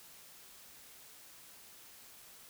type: silence
effects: white hiss -56 dBFS RMS until 2.49 s